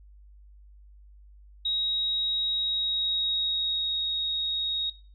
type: tone with pitch glide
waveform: sine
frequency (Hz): 3800 to 3761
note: A#7 to A#7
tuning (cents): +33 to +15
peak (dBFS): -25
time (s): 1.65-4.9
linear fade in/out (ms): 5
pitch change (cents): -18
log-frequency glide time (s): 2.52-4
effects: noise-tail reverb RT60 0.4 s tail -20 dB re dry + added 50 Hz sine -49 dBFS peak until 5.14 s